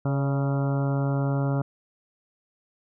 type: harmonic tone with a mistuned harmonic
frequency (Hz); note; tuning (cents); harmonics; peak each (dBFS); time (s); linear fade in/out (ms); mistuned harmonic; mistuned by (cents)
138.2; C#3; -5; 1 / 2 / 3 / 4 / 5 / 6 / 7 / 8 / 9 / 10; -23 / -30 / -36 / -34 / -38 / -41 / -42 / -46 / -43 / -42; 0.05-1.62; 5; 4; +34
effects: none